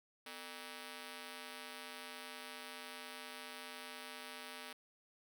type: ring-modulated tone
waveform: 5% pulse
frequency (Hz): 350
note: F4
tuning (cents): +4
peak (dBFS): -33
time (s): 0.26-4.73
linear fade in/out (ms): 5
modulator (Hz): 97.8
effects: none